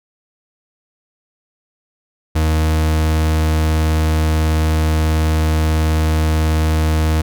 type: tone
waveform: 40% pulse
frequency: 78.5 Hz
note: D#2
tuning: 16 cents sharp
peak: -12 dBFS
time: 2.35-7.22 s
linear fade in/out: 10 ms
effects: none